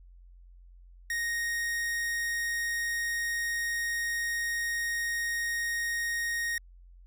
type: tone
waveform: 45% pulse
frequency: 1864.7 Hz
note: A#6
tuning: in tune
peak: -29 dBFS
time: 1.1-6.58 s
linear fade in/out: 2 ms
effects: added 44 Hz sine -50 dBFS peak until 7.06 s